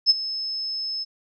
sine tone with ADSR envelope, 5210 Hz, E8, 21 cents flat, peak -10 dBFS, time 0.06-1.05 s, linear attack 40 ms, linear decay 26 ms, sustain -16 dB, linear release 27 ms, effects none

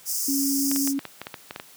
pink high-pass noise, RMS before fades -27 dBFS, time 0.05-0.94 s, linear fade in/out 50 ms, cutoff 5000 Hz, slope 96 dB/octave
sine tone, 276.6 Hz, C#4, 4 cents flat, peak -23 dBFS, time 0.28-0.99 s, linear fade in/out 5 ms
clicks, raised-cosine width 0.3 ms, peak -17 dBFS, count 11, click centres 0.715 / 0.761 / 0.875 / 0.992 / 1.053 / 1.216 / 1.269 / 1.342 / 1.509 / 1.561 / 1.599 s
effects white hiss -50 dBFS RMS until 1.76 s + high-pass 100 Hz 12 dB/octave

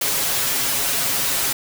white noise with comb filter, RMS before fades -21 dBFS, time 0.01-1.53 s, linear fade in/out 5 ms, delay 7.3 ms, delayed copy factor +0.7, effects none

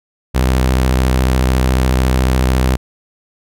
sawtooth tone with vibrato, 64 Hz, C2, 38 cents flat, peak -7 dBFS, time 0.34-2.77 s, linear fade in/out 20 ms, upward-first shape triangle, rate 14 Hz, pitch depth 54 cents each way, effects none

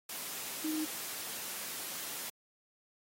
sine tone in noise, 311.1 Hz, D#4, in tune, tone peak -33 dBFS, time 0.64-0.85 s, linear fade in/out 5 ms, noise white, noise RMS -41 dBFS, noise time 0.09-2.3 s, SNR +5 dB, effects high-pass 150 Hz 12 dB/octave + AAC 48 kbps

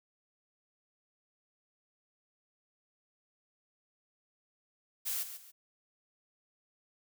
blue noise with echo, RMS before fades -35 dBFS, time 5.05-5.24 s, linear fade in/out 20 ms, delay 140 ms, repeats 2, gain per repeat -10 dB, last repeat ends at 5.52 s, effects none

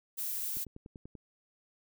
violet noise, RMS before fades -36 dBFS, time 0.17-0.65 s, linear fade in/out 20 ms
click train, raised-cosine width 3 ms, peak -34 dBFS, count 7, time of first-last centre 0.57-1.153 s, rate 10.3 Hz
effects none

